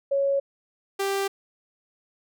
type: tone pair in turn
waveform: sine / sawtooth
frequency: 554.4 / 393.4 Hz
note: C#5 / G4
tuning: 0 / +6 cents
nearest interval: tritone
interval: 594 cents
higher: first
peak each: -20 / -20 dBFS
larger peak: neither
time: 0.11-0.4 / 0.99-1.28 s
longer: neither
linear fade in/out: 10 ms
effects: none